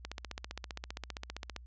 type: click train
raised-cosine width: 0.2 ms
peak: -22 dBFS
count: 24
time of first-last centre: 0.05-1.563 s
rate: 15.2 Hz
effects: added 60 Hz sine -49 dBFS peak until 1.66 s + resampled to 16000 Hz